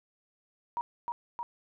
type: tone with echo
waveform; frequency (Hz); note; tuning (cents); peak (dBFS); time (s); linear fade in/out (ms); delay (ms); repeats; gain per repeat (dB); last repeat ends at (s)
sine; 950; A#5; +33; -29; 0.77-0.81; 0; 310; 2; -2; 1.43
effects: none